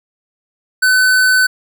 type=tone with hard clipping; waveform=sine; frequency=1511 Hz; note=F#6; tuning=36 cents sharp; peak=-10 dBFS; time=0.82-1.47 s; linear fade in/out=10 ms; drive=18 dB; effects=none